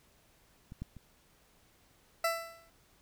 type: clicks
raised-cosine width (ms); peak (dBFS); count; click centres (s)
5; -33 / -26 / -36; 3; 0.721 / 0.82 / 0.967
type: tone with exponential decay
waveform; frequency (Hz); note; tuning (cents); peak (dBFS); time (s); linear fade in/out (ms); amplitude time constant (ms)
20% pulse; 666; E5; +18; -21; 2.24-2.7; 5; 100
effects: pink hiss -66 dBFS RMS until 3.01 s